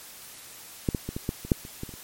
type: clicks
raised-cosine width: 3 ms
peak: -10 / -13 / -18 / -18 / -13 / -24 / -6 / -28 / -20 / -28 / -30 dBFS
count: 11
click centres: 0.888 / 0.948 / 1.09 / 1.165 / 1.291 / 1.45 / 1.518 / 1.651 / 1.834 / 1.892 / 1.939 s
effects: white hiss -45 dBFS RMS until 2.03 s + MP3 64 kbps